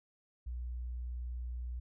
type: tone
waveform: sine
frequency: 60.8 Hz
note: B1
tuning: 26 cents flat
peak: -37 dBFS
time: 0.46-1.8 s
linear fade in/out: 10 ms
effects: none